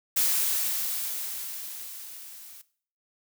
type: noise with level ramp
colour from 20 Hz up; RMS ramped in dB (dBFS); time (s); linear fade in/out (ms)
blue; -23 to -47; 0.16-2.62; 10
effects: noise-tail reverb RT60 0.5 s tail -18 dB re dry